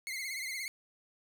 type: tone with vibrato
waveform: sawtooth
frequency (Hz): 2121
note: C7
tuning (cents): +23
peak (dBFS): -33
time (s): 0.07-0.68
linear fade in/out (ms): 0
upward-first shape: triangle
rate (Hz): 17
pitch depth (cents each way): 97
effects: none